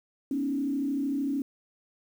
sine tone with frequency modulation, 277.2 Hz, C#4, in tune, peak -26 dBFS, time 0.31-1.42 s, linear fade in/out 2 ms, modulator 33.2 Hz, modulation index 0.81, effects 9-bit

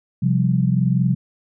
sine chord, C suspended fourth, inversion none, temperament equal, 130.81 / 174.61 / 196 Hz, C3 / F3 / G3, 0 / 0 / 0 cents, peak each -18 / -19 / -22 dBFS, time 0.22-1.15 s, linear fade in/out 10 ms, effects none

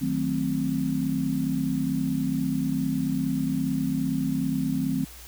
sine chord, D# diminished seventh, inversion none, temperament equal with one note detuned, 155.56 / 185 / 220 / 262.4 Hz, D#3 / F#3 / A3 / C4, 0 / 0 / 0 / +5 cents, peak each -30 / -31 / -31 / -26 dBFS, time 0.01-5.05 s, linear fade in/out 10 ms, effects added 60 Hz sine -46 dBFS peak until 5.27 s + white hiss -46 dBFS RMS until 5.27 s

